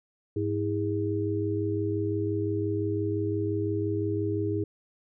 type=tone cluster; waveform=sine; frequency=102.8 / 321.6 / 407.4 Hz; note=G#2 / E4 / G#4; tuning=-17 / -43 / -33 cents; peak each=-30 dBFS; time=0.36-4.64 s; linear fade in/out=5 ms; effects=none